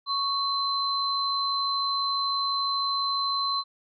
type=tone pair together; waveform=sine; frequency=1109 / 4073 Hz; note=C#6 / C8; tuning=0 / -47 cents; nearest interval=octave + major seventh; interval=2253 cents; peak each=-27 dBFS; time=0.06-3.64 s; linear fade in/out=50 ms; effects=none